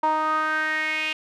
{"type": "tone with band-pass filter sweep", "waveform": "sawtooth", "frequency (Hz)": 311.1, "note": "D#4", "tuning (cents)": 0, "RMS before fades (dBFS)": -24, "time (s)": [0.03, 1.13], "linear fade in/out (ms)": 5, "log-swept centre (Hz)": [920, 2700], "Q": 5.5, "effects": []}